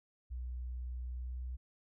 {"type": "tone with pitch glide", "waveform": "sine", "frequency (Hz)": [61.74, 62.64], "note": ["B1", "B1"], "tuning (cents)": [0, 25], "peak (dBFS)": -38, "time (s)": [0.3, 1.57], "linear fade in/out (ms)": 20, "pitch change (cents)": 25, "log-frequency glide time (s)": [1.1, 1.46], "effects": []}